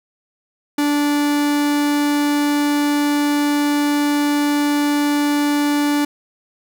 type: tone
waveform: 45% pulse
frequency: 291.5 Hz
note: D4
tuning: 13 cents flat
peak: -15 dBFS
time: 0.78-6.05 s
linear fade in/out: 5 ms
effects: none